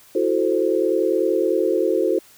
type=chord; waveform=sine; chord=F# half-diminished seventh; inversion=third; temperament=equal; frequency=329.6 / 370 / 440 / 523.3 Hz; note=E4 / F#4 / A4 / C5; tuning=0 / 0 / 0 / 0 cents; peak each=-23 / -21 / -22 / -23 dBFS; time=0.15-2.19 s; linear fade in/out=5 ms; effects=white hiss -50 dBFS RMS until 2.37 s